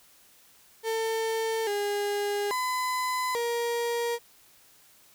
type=tone with pitch steps; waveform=35% pulse; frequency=447.9 / 408.7 / 1010 / 471.3 Hz; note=A4 / G#4 / B5 / A#4; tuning=+31 / -28 / +39 / +19 cents; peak=-25 dBFS; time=0.83-4.19 s; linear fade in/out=50 ms; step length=840 ms; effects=white hiss -58 dBFS RMS until 5.14 s